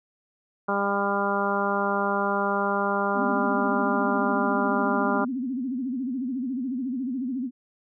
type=harmonic tone; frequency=200.1 Hz; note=G3; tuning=36 cents sharp; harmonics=1 / 2 / 3 / 4 / 5 / 6 / 7; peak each=-30 / -30 / -30 / -30 / -30 / -30 / -30 dBFS; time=0.68-5.25 s; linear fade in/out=10 ms
type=tone with vibrato; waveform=sine; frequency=255.6 Hz; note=C4; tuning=40 cents flat; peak=-26 dBFS; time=3.14-7.51 s; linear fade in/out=50 ms; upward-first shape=sine; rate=14 Hz; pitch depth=140 cents each way
effects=none